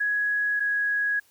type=tone pair in turn; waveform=sine; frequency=1671 / 1662.8 Hz; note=G#6 / G#6; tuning=+10 / +2 cents; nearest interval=unison; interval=8 cents; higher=first; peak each=-22 dBFS; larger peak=neither; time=0-0.6 / 0.6-1.2 s; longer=neither; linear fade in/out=10 ms; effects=white hiss -61 dBFS RMS until 1.3 s